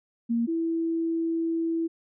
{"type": "tone pair in turn", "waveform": "sine", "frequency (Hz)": [233.1, 329.7], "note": ["A#3", "E4"], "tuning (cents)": [0, 0], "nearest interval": "tritone", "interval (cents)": 600, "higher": "second", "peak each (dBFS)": [-22, -24], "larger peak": "first", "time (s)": [[0.29, 0.47], [0.47, 1.88]], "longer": "second", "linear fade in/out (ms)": 20, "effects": []}